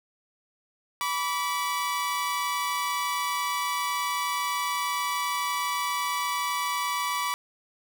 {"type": "tone pair together", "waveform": "sawtooth", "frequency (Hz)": [982, 1150.1], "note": ["B5", "D6"], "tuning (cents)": [-10, -37], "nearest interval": "minor third", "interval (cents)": 273, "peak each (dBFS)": [-26, -25], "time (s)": [1.01, 7.34], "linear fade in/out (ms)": 0, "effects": []}